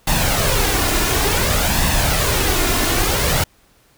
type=noise with flanger; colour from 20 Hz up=pink; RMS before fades=-17 dBFS; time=0.07-3.44 s; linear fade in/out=5 ms; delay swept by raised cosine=1.1 to 2.9 ms; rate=0.56 Hz; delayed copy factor=+0.5; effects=pink hiss -55 dBFS RMS until 3.97 s